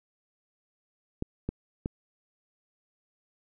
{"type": "clicks", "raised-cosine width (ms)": 3, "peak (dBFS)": -17, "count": 3, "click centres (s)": [1.224, 1.49, 1.859], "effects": []}